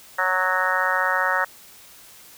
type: harmonic tone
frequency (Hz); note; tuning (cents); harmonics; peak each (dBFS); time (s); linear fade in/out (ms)
185; F#3; 0; 3 / 4 / 5 / 6 / 7 / 8 / 9 / 10; -29 / -31 / -27 / -29 / -26 / -26 / -28 / -25; 0.18-1.45; 10
effects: white hiss -47 dBFS RMS until 2.37 s